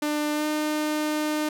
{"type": "tone with pitch glide", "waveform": "sawtooth", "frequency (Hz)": [298.8, 304], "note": ["D4", "D#4"], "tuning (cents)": [30, -40], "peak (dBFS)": -20, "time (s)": [0.02, 1.49], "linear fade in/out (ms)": 5, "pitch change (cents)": 30, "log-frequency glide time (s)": [0.32, 0.46], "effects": []}